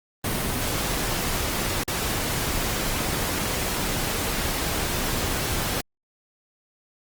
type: noise with dropouts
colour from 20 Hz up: pink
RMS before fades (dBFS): -26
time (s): 0.24-5.81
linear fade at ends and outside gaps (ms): 5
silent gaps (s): 1.836-1.877
effects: Opus 32 kbps